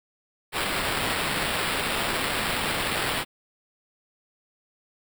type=noise with sample-and-hold; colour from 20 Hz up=blue; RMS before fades=-27 dBFS; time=0.52-3.25 s; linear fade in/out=50 ms; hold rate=6300 Hz; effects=none